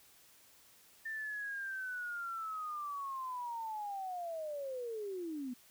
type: linear sweep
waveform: sine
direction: down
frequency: 1797 to 239 Hz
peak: -38 dBFS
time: 1.05-5.54 s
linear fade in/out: 10 ms
effects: white hiss -63 dBFS RMS until 5.7 s